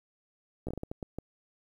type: slowing click train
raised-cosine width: 2 ms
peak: -23 dBFS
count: 9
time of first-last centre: 0.67-1.186 s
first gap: 15 ms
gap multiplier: 1.4
effects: 10-bit